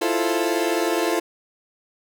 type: chord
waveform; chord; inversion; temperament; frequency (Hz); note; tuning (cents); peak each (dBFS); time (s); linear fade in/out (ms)
30% pulse; F major seventh; third; equal; 329.6 / 349.2 / 440 / 523.3; E4 / F4 / A4 / C5; 0 / 0 / 0 / 0; -22 / -22 / -23 / -26; 0.01-1.2; 10
effects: none